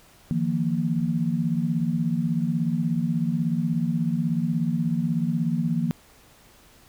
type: chord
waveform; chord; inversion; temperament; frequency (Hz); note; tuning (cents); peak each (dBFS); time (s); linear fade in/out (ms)
sine; Eb suspended second; none; equal with one note detuned; 155.56 / 172.01 / 233.1; Eb3 / F3 / Bb3; 0 / -26 / 0; -27 / -25 / -26; 0.31-5.91; 0
effects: pink hiss -54 dBFS RMS until 6.88 s